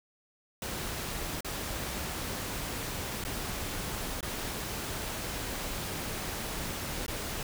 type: noise with dropouts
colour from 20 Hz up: pink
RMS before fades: -36 dBFS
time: 0.62-7.43 s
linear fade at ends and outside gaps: 2 ms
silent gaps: 1.407-1.446 / 3.24-3.249 / 4.208-4.228 / 7.064-7.08 s
effects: none